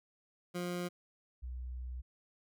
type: tone pair in turn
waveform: 20% pulse / sine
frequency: 176.9 / 62.29 Hz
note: F3 / B1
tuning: +23 / +15 cents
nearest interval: octave + tritone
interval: 1808 cents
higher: first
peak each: -31 / -39 dBFS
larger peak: first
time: 0.54-0.89 / 1.42-2.02 s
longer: second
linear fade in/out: 20 ms
effects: none